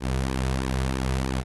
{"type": "tone with flanger", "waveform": "sawtooth", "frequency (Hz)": 65.41, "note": "C2", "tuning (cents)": 0, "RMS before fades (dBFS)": -26, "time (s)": [0, 1.44], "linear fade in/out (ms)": 50, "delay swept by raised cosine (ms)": [1.4, 3.8], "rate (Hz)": 3.1, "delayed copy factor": -0.6, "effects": ["AAC 32 kbps"]}